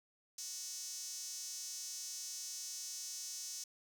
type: tone with high-pass filter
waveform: sawtooth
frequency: 370 Hz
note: F#4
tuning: in tune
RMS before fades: -45 dBFS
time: 0.38-3.64 s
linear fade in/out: 5 ms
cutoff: 6000 Hz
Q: 3.9
effects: none